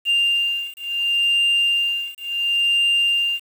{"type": "beating tone pair", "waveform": "sine", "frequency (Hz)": [2794, 2794.71], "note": ["F7", "F7"], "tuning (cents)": [0, 1], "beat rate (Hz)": 0.71, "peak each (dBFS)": -19, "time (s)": [0.05, 3.4], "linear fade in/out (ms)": 50, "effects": ["tanh soft clip ceiling -12 dBFS", "7-bit"]}